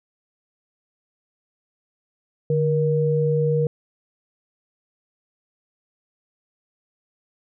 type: tone pair together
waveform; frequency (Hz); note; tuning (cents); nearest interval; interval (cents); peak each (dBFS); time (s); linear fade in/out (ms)
sine; 149.1 / 473.8; D3 / A#4; +27 / +28; octave + minor sixth; 2001; -20; 2.5-3.67; 2
effects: none